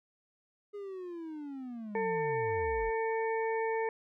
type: linear sweep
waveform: triangle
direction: down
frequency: 415.3 to 34.65 Hz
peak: -37 dBFS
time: 0.73-2.91 s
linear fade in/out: 20 ms
type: harmonic tone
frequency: 448.4 Hz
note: A4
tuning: 33 cents sharp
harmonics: 1 / 2 / 4 / 5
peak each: -31 / -35 / -41 / -43 dBFS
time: 1.95-3.89 s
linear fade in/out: 2 ms
effects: none